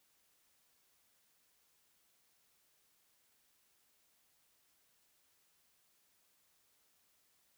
silence, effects white hiss -74 dBFS RMS until 7.57 s

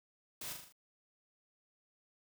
white noise with echo, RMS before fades -44 dBFS, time 0.41-0.53 s, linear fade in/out 5 ms, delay 39 ms, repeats 5, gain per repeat -4 dB, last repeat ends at 0.725 s, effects none

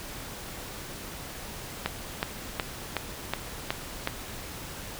click train, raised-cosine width 0.3 ms, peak -10 dBFS, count 7, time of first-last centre 1.86-4.074 s, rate 2.71 Hz, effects pink hiss -40 dBFS RMS until 4.99 s

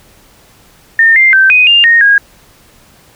sine tone with pitch steps, 1817 / 2097 / 1554 / 2497 / 2803 / 1856 / 1636 Hz, A#6 / C7 / G6 / D#7 / F7 / A#6 / G#6, -45 / +3 / -16 / +6 / +6 / -8 / -26 cents, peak -3 dBFS, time 0.99-2.18 s, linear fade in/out 2 ms, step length 170 ms, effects pink hiss -44 dBFS RMS until 3.15 s

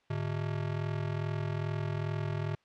square ring-modulated tone, 127.3 Hz, C3, 47 cents flat, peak -29 dBFS, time 0.1-2.55 s, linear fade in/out 0 ms, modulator 21.2 Hz, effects white hiss -69 dBFS RMS until 2.64 s + low-pass 3000 Hz 12 dB/octave

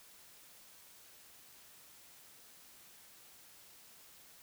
silence, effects white hiss -59 dBFS RMS until 4.42 s

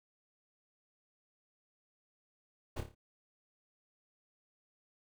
brown noise with echo, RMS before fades -38 dBFS, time 2.76-2.81 s, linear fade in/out 10 ms, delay 28 ms, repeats 5, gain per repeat -6 dB, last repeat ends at 2.95 s, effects none

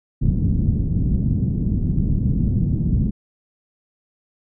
white low-pass noise, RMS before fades -19 dBFS, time 0.21-3.11 s, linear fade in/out 20 ms, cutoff 200 Hz, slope 24 dB/octave, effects none

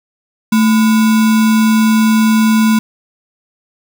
sine tone with sample-and-hold, 220 Hz, A3, in tune, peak -7 dBFS, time 0.52-2.79 s, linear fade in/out 5 ms, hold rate 1225 Hz, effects none

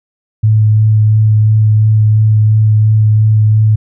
sine tone with vibrato, 108 Hz, A2, 32 cents flat, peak -5 dBFS, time 0.43-3.76 s, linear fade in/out 10 ms, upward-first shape sine, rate 2.9 Hz, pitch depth 12 cents each way, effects none

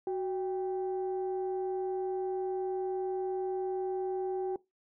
sine tone pair together, 372.9 / 790.1 Hz, F#4 / G5, +14 / +13 cents, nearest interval octave + minor second, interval 1299 cents, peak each -30 / -38 dBFS, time 0.07-4.56 s, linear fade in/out 2 ms, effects noise-tail reverb RT60 0.2 s tail -21 dB re dry + tanh soft clip ceiling -24 dBFS

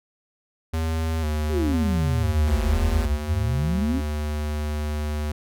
square tone with vibrato, 78.3 Hz, D#2, 11 cents sharp, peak -23 dBFS, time 0.73-3.06 s, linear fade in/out 10 ms, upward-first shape square, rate 1 Hz, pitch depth 49 cents each way
sine exponential two-way sweep, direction down then up, 415.3 to 36.71 to 291.2 Hz, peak -22 dBFS, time 1.49-4.02 s, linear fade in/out 50 ms, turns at 2.81 s
square tone with pitch glide, 71.9 to 75 Hz, D2 to D2, -36 to +37 cents, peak -25 dBFS, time 2.47-5.32 s, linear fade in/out 5 ms, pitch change +73 cents, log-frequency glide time 2.93-3.2 s
effects none

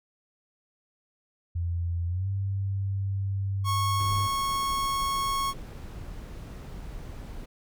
sine tone with pitch glide, 85.7 to 97.88 Hz, F2 to G2, -32 to -2 cents, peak -26 dBFS, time 1.55-4.27 s, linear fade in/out 10 ms, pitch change +230 cents, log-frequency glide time 2.07-2.28 s
45% pulse tone, 1098 Hz, C#6, 17 cents flat, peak -26 dBFS, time 3.64-5.54 s, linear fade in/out 50 ms
brown noise, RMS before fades -39 dBFS, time 3.99-7.46 s, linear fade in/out 10 ms
effects none

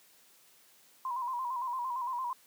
sine tone with vibrato, 1001 Hz, B5, 23 cents sharp, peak -32 dBFS, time 1.05-2.33 s, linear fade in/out 2 ms, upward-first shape square, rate 8.8 Hz, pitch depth 70 cents each way, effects white hiss -62 dBFS RMS until 2.46 s + high-pass 150 Hz 12 dB/octave

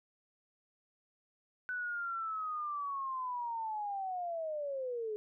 sine linear sweep, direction down, 1500 to 415.5 Hz, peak -35 dBFS, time 1.69-5.16 s, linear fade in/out 0 ms, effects none

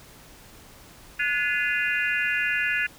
sine tone cluster, 1458 / 1713 / 2051 / 2472 / 2762 Hz, F#6 / A6 / C7 / D#7 / F7, -26 / -47 / -35 / -12 / -20 cents, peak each -29 / -26 / -31 / -29 / -31 dBFS, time 1.19-2.87 s, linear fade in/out 10 ms, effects pink hiss -49 dBFS RMS until 2.98 s

